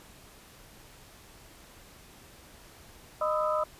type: tone cluster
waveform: sine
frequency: 615 / 1000 / 1241 / 1308 Hz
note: D#5 / B5 / D#6 / E6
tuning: -20 / +21 / -5 / -14 cents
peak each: -28 / -34 / -32 / -33 dBFS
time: 3.21-3.64 s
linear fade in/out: 5 ms
effects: pink hiss -53 dBFS RMS until 3.79 s + resampled to 32000 Hz